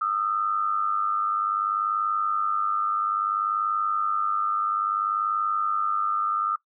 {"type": "tone pair together", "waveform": "sine", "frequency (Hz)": [1224.4, 1325], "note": ["D#6", "E6"], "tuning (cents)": [-28, 9], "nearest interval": "minor second", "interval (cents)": 137, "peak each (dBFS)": [-25, -26], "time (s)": [0.01, 6.56], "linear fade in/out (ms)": 5, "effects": ["noise-tail reverb RT60 0.1 s tail -19 dB re dry"]}